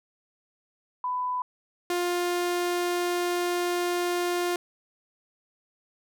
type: tone pair in turn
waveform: sine / sawtooth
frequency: 998 / 352.4 Hz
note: B5 / F4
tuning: +18 / +16 cents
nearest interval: octave + tritone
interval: 1802 cents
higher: first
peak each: -26 / -21 dBFS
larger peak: second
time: 1.04-1.42 / 1.9-4.56 s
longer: second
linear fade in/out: 2 ms
effects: none